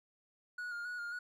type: tone with vibrato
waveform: triangle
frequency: 1437 Hz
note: F6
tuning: 49 cents sharp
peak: -37 dBFS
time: 0.58-1.19 s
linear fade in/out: 5 ms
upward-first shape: square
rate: 3.7 Hz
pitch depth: 29 cents each way
effects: none